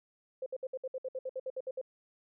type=tone bursts; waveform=sine; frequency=520 Hz; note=C5; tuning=11 cents flat; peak=-34 dBFS; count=14; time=0.42-1.814 s; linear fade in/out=5 ms; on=42 ms; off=62 ms; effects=none